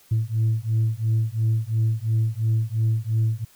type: beating tone pair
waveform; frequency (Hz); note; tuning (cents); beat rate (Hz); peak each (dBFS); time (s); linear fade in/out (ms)
sine; 110 / 112.9; A2 / A2; 0 / +45; 2.9; -21; 0.11-3.45; 10
effects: tanh soft clip ceiling -15 dBFS + white hiss -55 dBFS RMS until 3.55 s